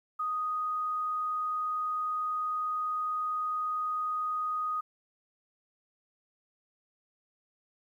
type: tone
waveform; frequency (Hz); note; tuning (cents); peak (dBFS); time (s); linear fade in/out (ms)
sine; 1244.5; D#6; 0; -29; 0.19-4.81; 10
effects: 11-bit